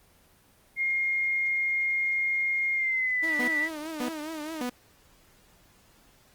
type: tone with pitch glide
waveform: sine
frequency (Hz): 2133 to 1967.3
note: C7 to B6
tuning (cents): +33 to -7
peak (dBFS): -24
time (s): 0.76-3.69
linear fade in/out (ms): 50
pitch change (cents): -140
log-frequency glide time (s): 2.74-3.28
type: tone with vibrato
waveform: sawtooth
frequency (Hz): 311.1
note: D#4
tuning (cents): 0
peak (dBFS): -30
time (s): 3.22-4.63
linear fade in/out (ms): 20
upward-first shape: triangle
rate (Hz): 4.8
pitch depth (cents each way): 100
type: tone bursts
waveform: sawtooth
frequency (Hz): 246.9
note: B3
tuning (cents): 0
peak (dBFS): -25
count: 3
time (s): 3.39-4.697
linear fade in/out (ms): 5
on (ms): 89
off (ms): 520
effects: pink hiss -60 dBFS RMS until 6.34 s + Opus 24 kbps